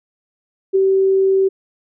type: tone with ADSR envelope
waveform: sine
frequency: 385 Hz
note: G4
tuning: 31 cents flat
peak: -9 dBFS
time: 0.73-1.49 s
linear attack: 25 ms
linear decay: 10 ms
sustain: -2 dB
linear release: 17 ms
effects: none